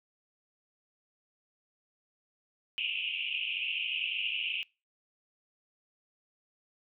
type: band-pass noise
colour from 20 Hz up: pink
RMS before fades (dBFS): -34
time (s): 2.78-4.63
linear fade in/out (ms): 0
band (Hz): 2500 to 3000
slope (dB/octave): 96
effects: noise-tail reverb RT60 0.3 s tail -25 dB re dry